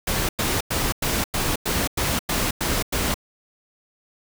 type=noise bursts; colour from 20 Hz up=pink; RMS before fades=-23 dBFS; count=10; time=0.07-3.143 s; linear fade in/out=5 ms; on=220 ms; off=97 ms; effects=none